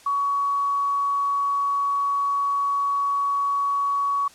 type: tone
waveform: sine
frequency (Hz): 1125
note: C#6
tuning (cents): +25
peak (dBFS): -20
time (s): 0.06-4.28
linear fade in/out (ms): 5
effects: white hiss -50 dBFS RMS until 4.34 s + low-pass 9000 Hz 12 dB/octave